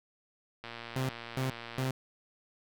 click train, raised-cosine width 0.3 ms, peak -26 dBFS, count 146, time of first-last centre 0.64-1.879 s, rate 117 Hz
sawtooth tone bursts, 130.81 Hz, C3, in tune, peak -26 dBFS, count 3, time 0.96-1.91 s, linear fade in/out 2 ms, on 130 ms, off 280 ms
effects none

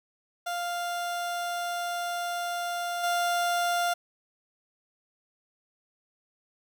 30% pulse tone with level steps, 698.5 Hz, F5, in tune, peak -27 / -22 dBFS, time 0.46-3.94 s, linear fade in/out 10 ms, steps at 3.03 s, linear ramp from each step 10 ms, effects none

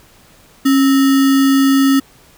sine tone with sample-and-hold, 272.2 Hz, C#4, 31 cents flat, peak -8 dBFS, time 0.65-2 s, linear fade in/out 10 ms, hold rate 1575 Hz, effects pink hiss -47 dBFS RMS until 2.37 s

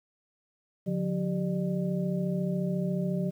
sine tone cluster, 147.3 / 181.4 / 390.7 / 600 Hz, D3 / F#3 / G4 / D5, +6 / -34 / -6 / +37 cents, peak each -34 / -28 / -37 / -37 dBFS, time 0.86-3.31 s, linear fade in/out 20 ms, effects 10-bit

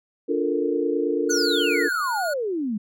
sine chord, Bb major seventh, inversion first, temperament just, 291.4 / 349.6 / 437 / 466.2 Hz, D4 / F4 / A4 / Bb4, -13 / +2 / -12 / 0 cents, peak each -26 dBFS, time 0.28-1.89 s, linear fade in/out 20 ms
square tone with vibrato, 1442 Hz, F#6, 45 cents flat, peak -28 dBFS, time 1.29-2.34 s, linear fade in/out 10 ms, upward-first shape sine, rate 11 Hz, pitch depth 22 cents each way
sine exponential sweep, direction down, 6470 to 199.4 Hz, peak -23 dBFS, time 1.3-2.78 s, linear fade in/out 10 ms
effects none

